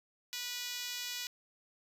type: tone with high-pass filter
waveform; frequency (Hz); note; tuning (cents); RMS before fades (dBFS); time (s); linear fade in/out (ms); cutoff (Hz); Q
5% pulse; 489.1; B4; -17; -40; 0.33-1.27; 0; 2300; 0.68
effects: resampled to 32000 Hz